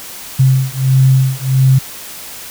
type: beating tone pair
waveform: sine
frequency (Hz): 131.4 / 132.9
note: C3 / C3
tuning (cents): +8 / +27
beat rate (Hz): 1.5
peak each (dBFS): -11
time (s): 0.39-1.79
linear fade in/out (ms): 10
effects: white hiss -30 dBFS RMS until 2.5 s